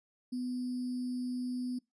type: tone with sample-and-hold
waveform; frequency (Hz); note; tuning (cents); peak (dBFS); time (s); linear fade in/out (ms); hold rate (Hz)
sine; 249.5; B3; +18; -33; 0.32-1.79; 10; 4900
effects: noise-tail reverb RT60 0.2 s tail -23 dB re dry + resampled to 22050 Hz